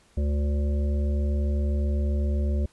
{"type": "harmonic tone", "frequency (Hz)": 72.3, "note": "D2", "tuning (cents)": -27, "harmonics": [1, 3, 5, 7, 8], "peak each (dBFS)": [-22, -33, -38, -43, -40], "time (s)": [0.17, 2.66], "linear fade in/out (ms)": 5, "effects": ["pink hiss -60 dBFS RMS until 2.72 s", "resampled to 24000 Hz"]}